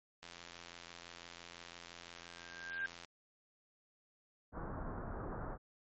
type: click train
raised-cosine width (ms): 0.2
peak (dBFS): -32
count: 243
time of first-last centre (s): 0.23-3.047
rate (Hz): 85.9
type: tone with exponential growth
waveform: sine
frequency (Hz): 1592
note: G6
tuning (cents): +26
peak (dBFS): -34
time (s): 2.12-2.86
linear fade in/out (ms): 1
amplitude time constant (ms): 160
type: low-pass noise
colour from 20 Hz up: pink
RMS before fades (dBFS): -43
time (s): 4.52-5.58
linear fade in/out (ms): 50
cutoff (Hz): 1500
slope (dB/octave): 48
effects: MP3 32 kbps